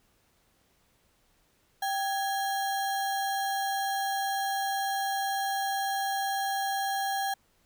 sine tone with sample-and-hold, 784 Hz, G5, in tune, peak -27 dBFS, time 1.82-7.34 s, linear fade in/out 5 ms, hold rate 2450 Hz, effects pink hiss -68 dBFS RMS until 7.65 s

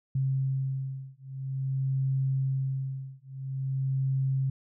sine beating tone pair, 133.6 / 134.09 Hz, C3 / C3, +36 / +43 cents, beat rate 0.49 Hz, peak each -30 dBFS, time 0.15-4.5 s, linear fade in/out 5 ms, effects none

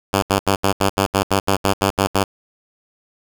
5% pulse tone bursts, 98 Hz, G2, in tune, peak -3 dBFS, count 13, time 0.13-2.239 s, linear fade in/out 5 ms, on 93 ms, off 75 ms, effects none

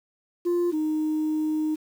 sine tone pair in turn, 349.2 / 309.4 Hz, F4 / D#4, 0 / -10 cents, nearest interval major second, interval 210 cents, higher first, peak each -18 / -21 dBFS, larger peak first, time 0.45-0.72 / 0.72-1.76 s, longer second, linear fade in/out 20 ms, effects tanh soft clip ceiling -20 dBFS + 8-bit

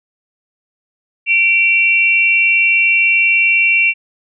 sine tone pair together, 2337 / 2730 Hz, D7 / F7, -9 / -40 cents, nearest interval minor third, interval 269 cents, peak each -12 dBFS, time 1.26-3.94 s, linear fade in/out 50 ms, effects none

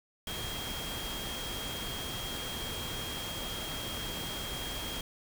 sine tone in noise, 3242 Hz, G#7, 42 cents flat, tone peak -40 dBFS, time 0.27-5.01 s, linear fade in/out 2 ms, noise pink, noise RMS -39 dBFS, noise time 0.27-5.01 s, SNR -4 dB, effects none

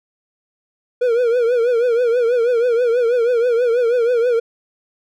triangle tone with vibrato, 477.8 Hz, A#4, 43 cents sharp, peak -11 dBFS, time 1.01-4.4 s, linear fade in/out 10 ms, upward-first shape triangle, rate 6.2 Hz, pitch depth 110 cents each way, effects none

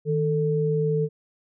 sine tone pair together, 156.4 / 442.4 Hz, D#3 / A4, +9 / +9 cents, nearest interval octave + tritone, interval 1800 cents, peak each -23 dBFS, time 0.05-1.09 s, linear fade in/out 50 ms, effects none

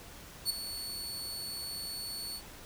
sawtooth tone with ADSR envelope, 4435 Hz, C#8, in tune, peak -23 dBFS, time 0.45-2.42 s, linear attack 48 ms, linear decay 10 ms, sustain -12 dB, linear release 68 ms, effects pink hiss -50 dBFS RMS until 2.65 s

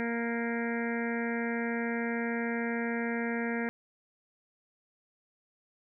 harmonic tone, 233.3 Hz, A#3, 2 cents sharp, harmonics 1 / 2 / 3 / 4 / 6 / 7 / 8 / 9 / 10, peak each -32 / -36 / -42 / -44 / -44 / -40 / -41 / -42 / -46 dBFS, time 0-3.69 s, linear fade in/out 0 ms, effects none

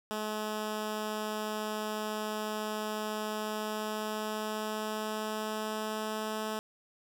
10% pulse tone with pitch glide, 214 to 216.6 Hz, A3 to A3, -48 to -27 cents, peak -25 dBFS, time 0.11-6.59 s, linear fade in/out 0 ms, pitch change +21 cents, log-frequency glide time 3.28-6.47 s, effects none

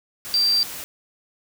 sine tone in noise, 4699 Hz, D8, in tune, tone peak -16 dBFS, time 0.34-0.63 s, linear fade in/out 0 ms, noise white, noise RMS -34 dBFS, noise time 0.25-0.84 s, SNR +15 dB, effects none

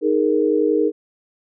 sine chord, D# suspended fourth, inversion none, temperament equal, 311.1 / 415.3 / 466.2 Hz, D#4 / G#4 / A#4, 0 / 0 / 0 cents, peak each -19 dBFS, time 0.01-0.92 s, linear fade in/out 50 ms, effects none

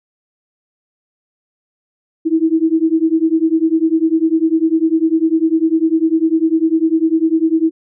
sine beating tone pair, 318 / 328 Hz, D#4 / E4, +38 / -9 cents, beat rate 10 Hz, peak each -14 dBFS, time 2.25-7.71 s, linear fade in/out 20 ms, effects none

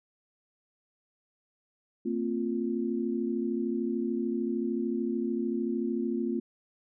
sine chord, Bb suspended second, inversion none, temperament equal with one note detuned, 228.2 / 261.6 / 349.2 Hz, Bb3 / C4 / F4, -37 / 0 / 0 cents, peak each -31 / -33 / -32 dBFS, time 2.05-6.4 s, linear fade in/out 10 ms, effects none

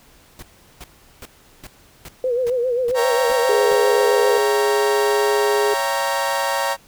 pink noise bursts, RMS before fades -36 dBFS, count 9, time 0.39-3.745 s, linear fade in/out 2 ms, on 35 ms, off 380 ms
sine tone with vibrato, 493.9 Hz, B4, in tune, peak -17 dBFS, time 2.24-4.38 s, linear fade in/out 2 ms, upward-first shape sine, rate 7.5 Hz, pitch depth 87 cents each way
30% pulse chord, C# diminished seventh, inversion none, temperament equal with one note detuned, 554.4 / 669.6 / 784 / 932.3 Hz, C#5 / E5 / G5 / Bb5, 0 / +27 / 0 / 0 cents, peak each -21 / -26 / -24 / -20 dBFS, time 2.94-6.77 s, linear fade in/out 50 ms
sine tone, 414.4 Hz, G#4, 4 cents flat, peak -17 dBFS, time 3.49-5.74 s, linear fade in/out 5 ms
effects pink hiss -51 dBFS RMS until 6.87 s

